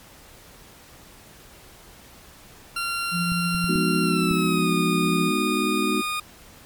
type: tone with pitch glide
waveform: 20% pulse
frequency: 1378 to 1227.7 Hz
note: F6 to D#6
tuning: -24 to -24 cents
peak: -20 dBFS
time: 2.76-6.2 s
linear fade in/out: 5 ms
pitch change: -200 cents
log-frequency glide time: 4.02-4.71 s
type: tone with tremolo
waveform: sine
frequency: 173.3 Hz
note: F3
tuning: 13 cents flat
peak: -22 dBFS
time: 3.11-5.32 s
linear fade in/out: 50 ms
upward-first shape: triangle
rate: 12 Hz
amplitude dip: 25%
type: clicks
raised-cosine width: 5 ms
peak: -21 dBFS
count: 5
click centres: 3.32 / 3.548 / 3.643 / 3.757 / 4.311 s
type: chord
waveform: sine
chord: G# minor seventh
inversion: none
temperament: equal with one note detuned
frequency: 207.7 / 246.9 / 306.1 / 370 Hz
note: G#3 / B3 / D#4 / F#4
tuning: 0 / 0 / -28 / 0 cents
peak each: -27 dBFS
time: 3.68-6.02 s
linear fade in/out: 20 ms
effects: pink hiss -48 dBFS RMS until 6.65 s + MP3 96 kbps